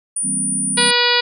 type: tone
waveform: sine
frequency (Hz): 9397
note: D9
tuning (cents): 0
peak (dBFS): -18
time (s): 0.16-0.91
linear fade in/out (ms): 5
type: chord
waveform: sine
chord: C dominant seventh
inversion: first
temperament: just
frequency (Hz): 163.52 / 196.22 / 235.5 / 261.6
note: E3 / G3 / Bb3 / C4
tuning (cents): -14 / +2 / +18 / 0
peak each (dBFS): -32 / -27 / -32 / -29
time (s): 0.22-0.93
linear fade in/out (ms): 50
type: harmonic tone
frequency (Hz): 484.6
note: B4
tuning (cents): -33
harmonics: 1 / 2 / 3 / 4 / 5 / 6 / 7 / 8 / 9 / 10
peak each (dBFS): -22 / -22 / -22 / -22 / -22 / -22 / -22 / -22 / -22 / -22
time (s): 0.77-1.21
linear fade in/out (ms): 10
effects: none